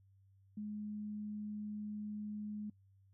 sine tone, 210 Hz, G#3, 19 cents sharp, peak -40 dBFS, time 0.57-2.7 s, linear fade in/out 5 ms, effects noise-tail reverb RT60 0.1 s tail -22 dB re dry + added 97 Hz sine -64 dBFS peak until 3.13 s

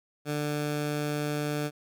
15% pulse tone, 148.2 Hz, D3, 16 cents sharp, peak -22 dBFS, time 0.25-1.71 s, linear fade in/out 50 ms, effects none

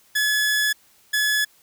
sawtooth tone bursts at uneven times, 1706 Hz, G#6, 46 cents sharp, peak -15 dBFS, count 2, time 0.15-0.73 / 1.13-1.45 s, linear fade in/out 10 ms, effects white hiss -57 dBFS RMS until 1.62 s

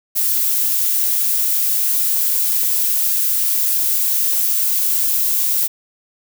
violet noise, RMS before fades -17 dBFS, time 0.15-5.68 s, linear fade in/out 20 ms, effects none

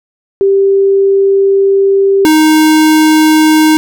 sine / square tone pair in turn, 392.5 / 311.5 Hz, G4 / D#4, +2 / +2 cents, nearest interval major third, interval 400 cents, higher first, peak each -5 dBFS, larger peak neither, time 0.41-2.25 / 2.25-3.77 s, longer first, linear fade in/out 0 ms, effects none

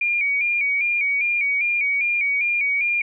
sine tone with vibrato, 2328 Hz, D7, 16 cents flat, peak -18 dBFS, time 0.01-3.02 s, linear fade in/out 5 ms, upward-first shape square, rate 2.5 Hz, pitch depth 57 cents each way, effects none

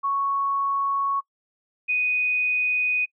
sine tone pair in turn, 1108.7 / 2489 Hz, C#6 / D#7, 0 / 0 cents, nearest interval octave + major second, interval 1400 cents, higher second, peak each -21 / -20 dBFS, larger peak second, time 0.03-1.21 / 1.88-3.06 s, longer neither, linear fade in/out 20 ms, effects noise-tail reverb RT60 0.1 s tail -25 dB re dry

